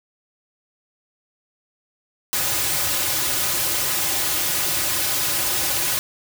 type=noise with comb filter; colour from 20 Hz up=white; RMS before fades=-22 dBFS; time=2.33-5.99 s; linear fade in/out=0 ms; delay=4.4 ms; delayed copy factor=-0.95; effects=none